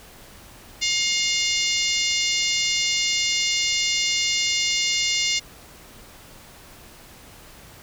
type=harmonic tone with a mistuned harmonic; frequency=710 Hz; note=F5; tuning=28 cents sharp; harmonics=3 / 4 / 5 / 6 / 7 / 8 / 9 / 10; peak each=-26 / -27 / -28 / -29 / -29 / -30 / -31 / -31 dBFS; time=0.81-5.4 s; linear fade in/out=20 ms; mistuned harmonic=10; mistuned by=+22 cents; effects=pink hiss -46 dBFS RMS until 7.82 s